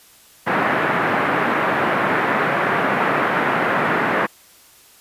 white band-pass noise, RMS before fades -19 dBFS, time 0.46-4.27 s, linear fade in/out 20 ms, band 140 to 1800 Hz, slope 24 dB/octave, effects white hiss -49 dBFS RMS until 5 s + resampled to 32000 Hz

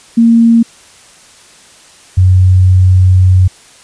sine tone pair in turn, 230.7 / 92.51 Hz, A#3 / F#2, -18 / 0 cents, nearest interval octave + major third, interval 1582 cents, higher first, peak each -3 dBFS, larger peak neither, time 0.17-0.63 / 2.17-3.48 s, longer second, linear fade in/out 10 ms, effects white hiss -40 dBFS RMS until 3.83 s + resampled to 22050 Hz

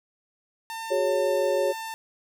sawtooth tone with pitch glide, 901 to 894.8 Hz, A5 to A5, +41 to +29 cents, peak -29 dBFS, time 0.7-1.94 s, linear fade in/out 0 ms, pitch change -12 cents, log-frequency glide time 0.85-1.83 s
sine chord, F# suspended second, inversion none, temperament just, 370 / 416.2 / 555 Hz, F#4 / G#4 / C#5, 0 / +4 / +2 cents, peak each -28 / -28 / -23 dBFS, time 0.9-1.73 s, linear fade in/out 20 ms
effects none

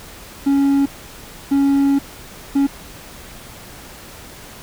triangle tone bursts at uneven times, 277.9 Hz, C#4, 4 cents sharp, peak -10 dBFS, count 3, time 0.46-0.86 / 1.51-1.99 / 2.55-2.67 s, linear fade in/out 10 ms, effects pink hiss -38 dBFS RMS until 4.62 s

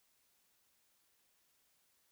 silence, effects white hiss -75 dBFS RMS until 2.11 s

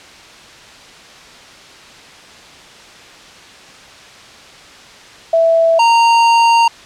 sine / square tone pair in turn, 659.3 / 926 Hz, E5 / A#5, 0 / -12 cents, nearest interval tritone, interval 588 cents, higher second, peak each -8 dBFS, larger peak neither, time 5.33-5.79 / 5.79-6.68 s, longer second, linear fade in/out 5 ms, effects white hiss -38 dBFS RMS until 6.85 s + low-pass 5000 Hz 12 dB/octave

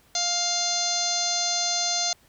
harmonic tone, 700 Hz, F5, 4 cents sharp, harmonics 1 / 2 / 3 / 4 / 5 / 6 / 7 / 8 / 9 / 10, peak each -31 / -39 / -38 / -40 / -33 / -28 / -32 / -36 / -28 / -37 dBFS, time 0.15-2.13 s, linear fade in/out 2 ms, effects pink hiss -59 dBFS RMS until 2.28 s

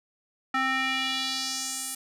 square tone with band-pass filter sweep, 263.4 Hz, C4, 12 cents sharp, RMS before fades -29 dBFS, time 0.54-1.95 s, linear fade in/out 5 ms, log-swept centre 1500 to 10000 Hz, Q 2.1, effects none

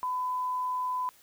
sine tone, 1005 Hz, B5, 30 cents sharp, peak -28 dBFS, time 0.03-1.09 s, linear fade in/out 0 ms, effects white hiss -59 dBFS RMS until 1.22 s

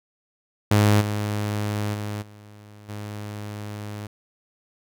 sawtooth tone with level steps, 104.4 Hz, G#2, 10 cents sharp, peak -11 / -20 / -24 / -40 / -28 dBFS, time 0.71-4.07 s, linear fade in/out 5 ms, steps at 1 / 1.93 / 2.21 / 2.88 s, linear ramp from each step 20 ms, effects none

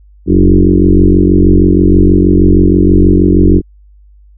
sine tone with frequency modulation, 186.2 Hz, F#3, 11 cents sharp, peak -3 dBFS, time 0.26-3.62 s, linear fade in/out 50 ms, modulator 46.3 Hz, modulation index 4, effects added 50 Hz sine -38 dBFS peak until 4.37 s

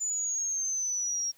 sine exponential sweep, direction down, 7040 to 5588 Hz, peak -28 dBFS, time 0-1.32 s, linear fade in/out 20 ms, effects white hiss -62 dBFS RMS until 1.37 s

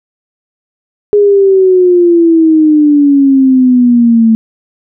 sine exponential sweep, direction down, 415.9 to 221.7 Hz, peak -3 dBFS, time 1.13-4.35 s, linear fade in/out 0 ms, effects none

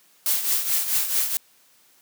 blue noise with tremolo, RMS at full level -20 dBFS, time 0.26-1.37 s, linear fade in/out 0 ms, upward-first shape triangle, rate 4.6 Hz, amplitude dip 70%, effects white hiss -58 dBFS RMS until 2.01 s + high-pass 150 Hz 12 dB/octave

